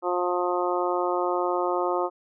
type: harmonic tone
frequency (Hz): 178.1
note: F3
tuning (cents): +34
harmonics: 2 / 3 / 4 / 5 / 6 / 7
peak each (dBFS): -27 / -29 / -30 / -31 / -32 / -32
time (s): 0.02-2.1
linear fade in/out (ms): 50
effects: none